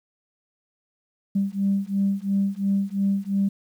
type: beating tone pair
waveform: sine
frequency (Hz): 196 / 198.9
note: G3 / G3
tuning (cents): 0 / +25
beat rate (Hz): 2.9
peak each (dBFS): -23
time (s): 1.35-3.49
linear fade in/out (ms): 10
effects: tanh soft clip ceiling -13 dBFS + 9-bit